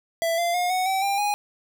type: tone with pitch steps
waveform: square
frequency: 665 / 689.2 / 714.4 / 740.4 / 767.4 / 795.4 / 824.4 Hz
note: E5 / F5 / F5 / F#5 / G5 / G5 / G#5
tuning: +15 / -23 / +39 / +1 / -37 / +25 / -13 cents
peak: -22 dBFS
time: 0.22-1.34 s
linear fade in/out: 0 ms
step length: 160 ms
effects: none